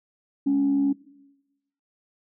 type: tone pair together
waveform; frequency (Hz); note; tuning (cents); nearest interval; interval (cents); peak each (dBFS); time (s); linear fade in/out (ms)
sine; 208.2 / 279.2; G#3 / C#4; +5 / +13; perfect fourth; 508; -29 / -18; 0.46-0.93; 10
effects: noise-tail reverb RT60 1.0 s tail -20 dB re dry + tanh soft clip ceiling -14 dBFS